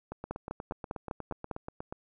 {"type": "two click trains", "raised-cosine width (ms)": 1, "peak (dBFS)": [-20, -24], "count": [7, 16], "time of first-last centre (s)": [[0.31, 1.512], [0.12, 1.925]], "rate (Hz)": [4.99, 8.31], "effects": []}